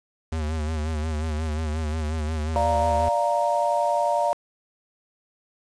square tone with vibrato, 77.78 Hz, D#2, in tune, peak -26 dBFS, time 0.32-3.09 s, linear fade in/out 5 ms, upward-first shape sine, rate 5.6 Hz, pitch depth 64 cents each way
sine chord, Bb major, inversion first, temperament equal, 587.3 / 698.5 / 932.3 Hz, D5 / F5 / Bb5, 0 / 0 / 0 cents, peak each -24 dBFS, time 2.56-4.33 s, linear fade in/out 0 ms
effects resampled to 22050 Hz + 7-bit

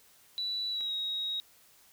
sine tone with pitch glide, 3951 to 3790 Hz, B7 to A#7, 0 to +28 cents, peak -31 dBFS, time 0.38-1.4 s, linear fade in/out 0 ms, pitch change -72 cents, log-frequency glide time 0.7-0.93 s
click, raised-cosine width 0.2 ms, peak -32 dBFS, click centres 0.808 s
effects white hiss -61 dBFS RMS until 1.92 s

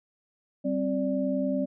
sine tone cluster, 194 / 264.3 / 585 Hz, G3 / C4 / D5, -18 / +18 / -7 cents, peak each -31 / -27 / -30 dBFS, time 0.64-1.66 s, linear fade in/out 20 ms, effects none

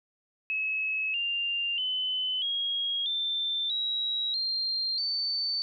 sine tone with pitch steps, 2576 / 2793 / 3028 / 3283 / 3560 / 3860 / 4185 / 4537 Hz, E7 / F7 / F#7 / G#7 / A7 / B7 / C8 / C#8, -41 / -1 / +39 / -21 / +20 / -40 / 0 / +39 cents, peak -27 dBFS, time 0.5-5.62 s, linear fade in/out 0 ms, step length 640 ms, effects none

